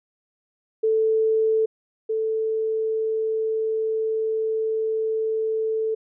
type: tone pair in turn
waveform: sine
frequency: 440.9 / 440.9 Hz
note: A4 / A4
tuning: +4 / +4 cents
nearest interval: unison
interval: 0 cents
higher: neither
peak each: -17 / -21 dBFS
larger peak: first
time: 0.83-1.66 / 2.09-5.95 s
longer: second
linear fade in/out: 10 ms
effects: none